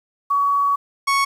sine / 30% pulse tone pair in turn, 1129 / 1107.7 Hz, C#6 / C#6, +31 / -2 cents, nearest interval unison, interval 33 cents, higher first, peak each -15 / -13 dBFS, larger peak second, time 0.3-0.76 / 1.07-1.25 s, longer first, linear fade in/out 10 ms, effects low-pass 10000 Hz 12 dB/octave + 8-bit

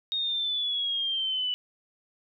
sine exponential sweep, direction down, 3729 to 2960 Hz, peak -26 dBFS, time 0.12-1.54 s, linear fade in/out 0 ms, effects none

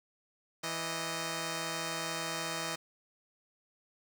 5% pulse tone pair together, 164.83 / 622.3 Hz, E3 / D#5, 0 / 0 cents, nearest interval octave + major seventh, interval 2300 cents, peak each -26 dBFS, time 0.63-2.76 s, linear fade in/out 10 ms, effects none

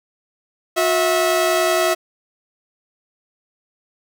sawtooth tone pair together, 360.9 / 651.1 Hz, F#4 / E5, -43 / -22 cents, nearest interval minor seventh, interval 1021 cents, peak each -16 / -13 dBFS, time 0.76-1.95 s, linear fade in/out 20 ms, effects none

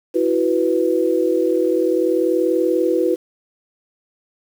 sine chord, E suspended second, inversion none, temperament equal, 329.6 / 370 / 493.9 Hz, E4 / F#4 / B4, 0 / 0 / 0 cents, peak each -19 dBFS, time 0.14-3.16 s, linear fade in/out 20 ms, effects 7-bit

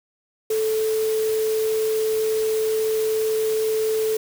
sine tone in noise, 437.9 Hz, A4, 8 cents flat, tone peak -19 dBFS, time 0.5-4.17 s, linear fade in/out 5 ms, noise white, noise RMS -34 dBFS, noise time 0.5-4.17 s, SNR +12 dB, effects none

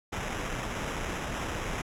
pink noise with sample-and-hold, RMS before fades -34 dBFS, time 0.12-1.82 s, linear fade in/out 10 ms, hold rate 4410 Hz, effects low-pass 10000 Hz 12 dB/octave

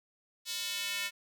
square tone with high-pass filter sweep, 200.5 Hz, G3, 39 cents sharp, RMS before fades -36 dBFS, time 0.45-1.11 s, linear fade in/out 50 ms, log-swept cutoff 4000 to 2200 Hz, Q 1.7, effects none

